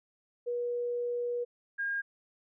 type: tone pair in turn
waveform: sine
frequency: 482.7 / 1618.9 Hz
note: B4 / G#6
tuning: -40 / -45 cents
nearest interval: octave + major sixth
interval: 2095 cents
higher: second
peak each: -30 / -30 dBFS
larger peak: neither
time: 0.46-1.45 / 1.78-2.02 s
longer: first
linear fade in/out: 20 ms
effects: none